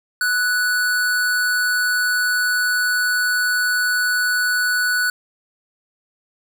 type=tone with amplitude modulation; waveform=square; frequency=1480 Hz; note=F#6; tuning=in tune; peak=-16 dBFS; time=0.21-5.1 s; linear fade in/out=2 ms; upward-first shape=sine; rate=190 Hz; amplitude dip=30%; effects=none